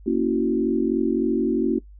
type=chord; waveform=sine; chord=F# dominant seventh; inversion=first; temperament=equal with one note detuned; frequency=233.1 / 277.2 / 329.6 / 372.6 Hz; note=A#3 / C#4 / E4 / F#4; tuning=0 / 0 / 0 / +12 cents; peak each=-24 dBFS; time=0.06-1.79 s; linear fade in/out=10 ms; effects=noise-tail reverb RT60 0.1 s tail -19 dB re dry + added 50 Hz sine -42 dBFS peak until 1.99 s